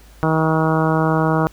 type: harmonic tone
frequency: 159 Hz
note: D#3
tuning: 38 cents sharp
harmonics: 1 / 2 / 3 / 4 / 5 / 6 / 7 / 8 / 9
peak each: -18 / -21 / -23 / -24 / -25 / -26 / -26 / -27 / -28 dBFS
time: 0.23-1.47 s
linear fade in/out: 0 ms
effects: added 53 Hz sine -43 dBFS peak until 1.52 s + pink hiss -50 dBFS RMS until 1.52 s